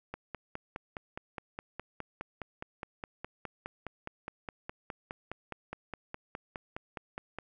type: click train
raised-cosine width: 0.5 ms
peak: -23 dBFS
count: 36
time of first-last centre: 0.14-7.386 s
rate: 4.83 Hz
effects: none